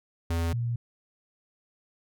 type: tone pair in turn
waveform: square / sine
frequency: 83.7 / 118.37 Hz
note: E2 / A#2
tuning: +27 / +27 cents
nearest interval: tritone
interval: 600 cents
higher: second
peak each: -26 dBFS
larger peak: neither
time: 0.3-0.53 / 0.53-0.76 s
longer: neither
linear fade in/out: 5 ms
effects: none